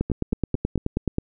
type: two click trains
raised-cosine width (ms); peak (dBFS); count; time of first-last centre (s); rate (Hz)
3; -9 / -15; 12 / 4; 0.01-1.184 / 0.1-0.777; 9.37 / 4.43
effects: none